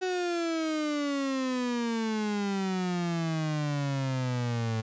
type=exponential sweep; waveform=35% pulse; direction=down; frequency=373.9 to 110 Hz; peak=-26 dBFS; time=0.01-4.82 s; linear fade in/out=20 ms; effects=resampled to 16000 Hz